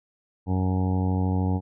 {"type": "harmonic tone", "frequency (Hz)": 92.9, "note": "F#2", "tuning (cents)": 7, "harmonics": [1, 2, 3, 4, 5, 6, 7, 8, 9, 10], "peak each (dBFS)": [-23, -27, -30, -40, -37, -45, -46, -40, -37, -45], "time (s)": [0.46, 1.61], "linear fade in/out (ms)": 50, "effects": []}